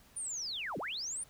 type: linear two-way sweep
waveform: sine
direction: down then up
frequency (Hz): 9510 to 126 to 9510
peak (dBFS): -36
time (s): 0.16-1.24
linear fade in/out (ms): 10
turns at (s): 0.78
effects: pink hiss -62 dBFS RMS until 1.29 s